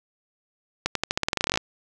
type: accelerating click train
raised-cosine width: 0.2 ms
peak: -5 dBFS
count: 17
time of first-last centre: 0.86-1.574 s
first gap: 93 ms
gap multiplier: 0.89
effects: none